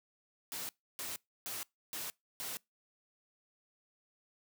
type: noise bursts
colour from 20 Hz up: white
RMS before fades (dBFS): -41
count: 5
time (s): 0.52-2.57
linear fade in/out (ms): 0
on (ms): 170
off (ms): 300
effects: noise-tail reverb RT60 0.2 s tail -25 dB re dry + high-pass 100 Hz 12 dB/octave